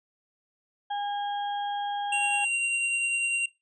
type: harmonic tone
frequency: 815 Hz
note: G#5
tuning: 33 cents flat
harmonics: 1 / 2 / 4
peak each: -28 / -41 / -41 dBFS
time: 0.9-2.45 s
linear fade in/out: 10 ms
type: tone with tremolo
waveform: square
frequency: 2762 Hz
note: F7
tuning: 20 cents flat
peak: -24 dBFS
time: 2.12-3.46 s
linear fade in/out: 5 ms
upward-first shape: triangle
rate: 10 Hz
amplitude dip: 30%
effects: noise-tail reverb RT60 0.2 s tail -18 dB re dry + resampled to 22050 Hz